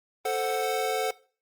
square chord, F# diminished, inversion first, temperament equal, 440 / 523.3 / 740 Hz, A4 / C5 / F#5, 0 / 0 / 0 cents, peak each -30 / -33 / -30 dBFS, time 0.25-1.11 s, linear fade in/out 5 ms, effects noise-tail reverb RT60 0.4 s tail -20 dB re dry + Opus 32 kbps

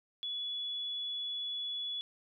sine tone, 3409 Hz, G#7, 45 cents sharp, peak -35 dBFS, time 0.23-2.01 s, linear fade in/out 0 ms, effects none

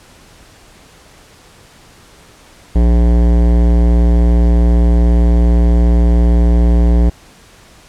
sine tone with hard clipping, 58.7 Hz, A#1, 13 cents sharp, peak -9 dBFS, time 2.75-7.1 s, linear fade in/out 10 ms, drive 17 dB, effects pink hiss -43 dBFS RMS until 7.88 s + low-pass 10000 Hz 12 dB/octave

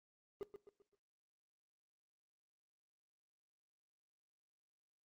triangle tone with echo, 406.5 Hz, G#4, 37 cents flat, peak -38 dBFS, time 0.41-0.43 s, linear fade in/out 0 ms, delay 130 ms, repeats 4, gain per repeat -8 dB, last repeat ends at 0.95 s, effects noise-tail reverb RT60 0.3 s tail -19 dB re dry + Opus 24 kbps

